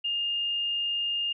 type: tone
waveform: sine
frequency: 2823 Hz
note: F7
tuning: 18 cents sharp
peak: -26 dBFS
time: 0.04-1.33 s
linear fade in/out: 10 ms
effects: none